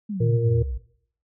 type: exponential sweep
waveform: sine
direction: down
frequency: 220 to 55 Hz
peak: -26 dBFS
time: 0.09-0.78 s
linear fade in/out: 10 ms
type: harmonic tone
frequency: 116.5 Hz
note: A#2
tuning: 1 cent flat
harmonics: 1 / 3 / 4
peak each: -19 / -34 / -25 dBFS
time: 0.2-0.63 s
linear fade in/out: 10 ms
effects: noise-tail reverb RT60 0.6 s tail -18 dB re dry